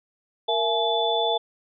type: tone cluster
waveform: sine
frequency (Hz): 463.6 / 672 / 850 / 3482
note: A#4 / E5 / G#5 / A7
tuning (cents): -10 / +33 / +40 / -19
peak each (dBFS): -26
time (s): 0.48-1.38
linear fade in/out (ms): 10
effects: none